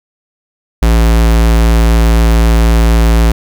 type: tone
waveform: square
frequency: 56.5 Hz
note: A1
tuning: 47 cents sharp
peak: -6 dBFS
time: 0.82-3.32 s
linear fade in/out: 5 ms
effects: none